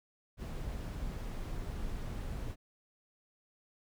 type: noise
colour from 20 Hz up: brown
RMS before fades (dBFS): -39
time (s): 0.37-2.56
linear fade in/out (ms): 50
effects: none